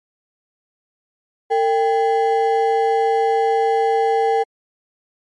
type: ring-modulated tone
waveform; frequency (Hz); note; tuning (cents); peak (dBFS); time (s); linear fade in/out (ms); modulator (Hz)
triangle; 622.3; D#5; 0; -9; 1.5-4.44; 20; 169
effects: MP3 48 kbps